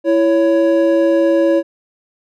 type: tone pair together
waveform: triangle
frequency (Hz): 332.5 / 557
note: E4 / C#5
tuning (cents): +15 / +8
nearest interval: major sixth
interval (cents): 893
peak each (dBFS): -11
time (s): 0.04-1.63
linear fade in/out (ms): 50
effects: none